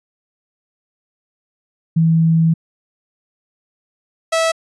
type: tone pair in turn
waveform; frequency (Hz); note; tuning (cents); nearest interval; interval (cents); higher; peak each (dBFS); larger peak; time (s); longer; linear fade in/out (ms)
sine / sawtooth; 163.2 / 652.8; E3 / E5; -17 / -17; 2 octaves; 2400; second; -10; neither; 1.96-2.54 / 4.32-4.52; first; 10
effects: resampled to 22050 Hz